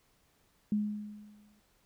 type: tone with exponential decay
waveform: sine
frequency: 209.4 Hz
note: G#3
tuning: 15 cents sharp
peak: -25 dBFS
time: 0.72-1.6 s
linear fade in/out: 2 ms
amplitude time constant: 190 ms
effects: pink hiss -70 dBFS RMS until 1.85 s